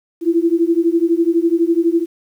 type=beating tone pair; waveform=sine; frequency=330 / 342 Hz; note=E4 / F4; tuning=+2 / -36 cents; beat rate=12 Hz; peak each=-15 dBFS; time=0.21-2.06 s; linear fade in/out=50 ms; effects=8-bit